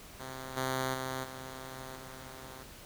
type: tone with level steps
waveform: 5% pulse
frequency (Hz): 130.81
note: C3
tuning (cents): 0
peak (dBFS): -30 / -20 / -24 / -32 / -36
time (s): 0.19-2.64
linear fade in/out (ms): 20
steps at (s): 0.56 / 0.93 / 1.23 / 1.95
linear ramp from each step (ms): 20
effects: pink hiss -51 dBFS RMS until 2.85 s